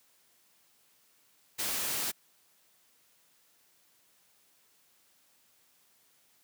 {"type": "noise", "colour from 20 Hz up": "white", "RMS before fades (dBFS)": -33, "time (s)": [1.58, 2.12], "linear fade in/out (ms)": 20, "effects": ["white hiss -67 dBFS RMS until 6.43 s", "high-pass 100 Hz 12 dB/octave"]}